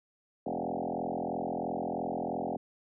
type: tone with frequency modulation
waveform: sine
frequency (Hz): 493.9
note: B4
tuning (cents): 0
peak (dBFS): -31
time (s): 0.46-2.57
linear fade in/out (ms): 5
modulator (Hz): 43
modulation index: 7.1
effects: none